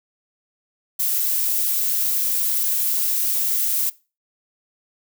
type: noise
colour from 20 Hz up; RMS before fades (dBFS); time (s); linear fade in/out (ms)
violet; -21; 0.99-3.9; 10
effects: noise-tail reverb RT60 0.3 s tail -20 dB re dry